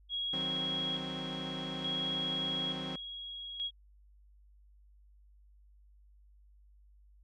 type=tone with tremolo; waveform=sine; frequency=3307 Hz; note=G#7; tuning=8 cents flat; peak=-32 dBFS; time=0.09-3.71 s; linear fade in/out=50 ms; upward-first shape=square; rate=0.57 Hz; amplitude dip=60%
type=chord; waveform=sawtooth; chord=C diminished; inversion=first; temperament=equal; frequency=155.56 / 185 / 261.6 Hz; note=Eb3 / Gb3 / C4; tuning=0 / 0 / 0 cents; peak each=-40 / -39 / -38 dBFS; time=0.33-2.96 s; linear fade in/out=5 ms
effects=added 50 Hz sine -58 dBFS peak until 7.23 s + low-pass 5000 Hz 12 dB/octave